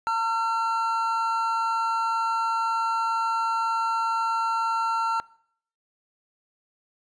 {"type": "tone pair together", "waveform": "triangle", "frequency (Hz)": [908.4, 1361], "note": ["A#5", "F6"], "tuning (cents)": [-45, -45], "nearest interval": "perfect fifth", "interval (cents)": 700, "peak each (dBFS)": -23, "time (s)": [0.07, 5.2], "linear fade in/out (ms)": 0, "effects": ["noise-tail reverb RT60 0.6 s tail -22 dB re dry", "resampled to 22050 Hz"]}